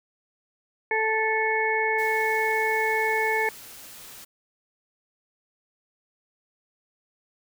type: harmonic tone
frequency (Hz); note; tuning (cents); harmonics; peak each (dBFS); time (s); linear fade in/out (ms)
439.2; A4; -3; 1 / 2 / 4 / 5; -27 / -27 / -27 / -27; 0.91-3.49; 2
type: noise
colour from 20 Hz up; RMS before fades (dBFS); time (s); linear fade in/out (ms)
white; -44; 1.98-4.25; 10
effects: none